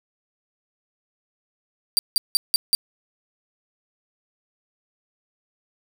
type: tone bursts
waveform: sawtooth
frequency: 4699 Hz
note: D8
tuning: in tune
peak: -12 dBFS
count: 5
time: 1.97-2.75 s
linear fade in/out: 0 ms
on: 20 ms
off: 170 ms
effects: none